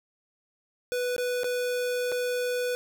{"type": "tone with dropouts", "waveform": "square", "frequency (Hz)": 493.9, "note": "B4", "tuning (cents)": 0, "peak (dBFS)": -27, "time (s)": [0.92, 2.75], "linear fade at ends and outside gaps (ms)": 0, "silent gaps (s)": [[1.164, 1.181], [1.434, 1.443], [2.118, 2.122]], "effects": []}